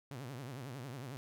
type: tone with vibrato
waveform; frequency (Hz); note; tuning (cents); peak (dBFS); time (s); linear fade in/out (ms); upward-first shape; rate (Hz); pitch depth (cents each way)
sawtooth; 130; C3; -11; -39; 0.11-1.17; 0; triangle; 11; 230
effects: none